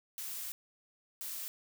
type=noise bursts at uneven times; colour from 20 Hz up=blue; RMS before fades=-41 dBFS; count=2; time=0.18-0.52 / 1.21-1.48 s; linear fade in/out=0 ms; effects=none